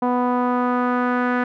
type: tone with low-pass filter sweep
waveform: sawtooth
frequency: 247.3 Hz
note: B3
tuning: 3 cents sharp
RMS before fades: -20 dBFS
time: 0.02-1.44 s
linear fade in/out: 5 ms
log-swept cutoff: 940 to 1600 Hz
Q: 2.9
effects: none